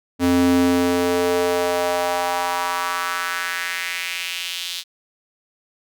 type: tone with high-pass filter sweep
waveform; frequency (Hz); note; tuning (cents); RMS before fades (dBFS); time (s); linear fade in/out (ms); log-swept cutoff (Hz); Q
square; 88; F2; +14; -21; 0.19-4.84; 50; 210 to 3700; 2.6
effects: none